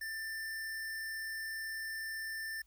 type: tone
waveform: square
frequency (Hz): 1781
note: A6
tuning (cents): +21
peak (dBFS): -39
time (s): 0.01-2.62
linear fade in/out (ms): 5
effects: added 50 Hz sine -66 dBFS peak until 2.66 s + white hiss -75 dBFS RMS until 2.66 s